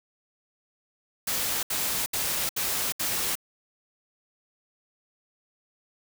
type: noise bursts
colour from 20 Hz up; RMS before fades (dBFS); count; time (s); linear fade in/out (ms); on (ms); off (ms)
white; -28; 5; 1.27-3.354; 5; 360; 71
effects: none